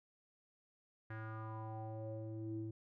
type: tone with low-pass filter sweep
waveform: square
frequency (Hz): 110.2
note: A2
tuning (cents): +3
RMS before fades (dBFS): -45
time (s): 1.1-2.71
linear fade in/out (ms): 5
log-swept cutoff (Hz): 1700 to 280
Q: 4.7
effects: none